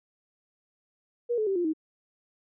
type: tone with pitch steps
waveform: sine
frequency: 478.2 / 431 / 388.4 / 350.1 / 315.5 Hz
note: A#4 / A4 / G4 / F4 / D#4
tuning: +44 / -36 / -16 / +4 / +24 cents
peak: -24 dBFS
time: 1.29-1.735 s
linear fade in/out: 20 ms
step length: 89 ms
effects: none